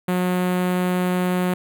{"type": "tone with notch filter", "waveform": "sawtooth", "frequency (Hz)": 181.1, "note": "F#3", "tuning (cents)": -37, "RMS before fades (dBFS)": -21, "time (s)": [0.08, 1.54], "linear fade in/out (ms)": 5, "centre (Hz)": 5400, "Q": 0.75, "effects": []}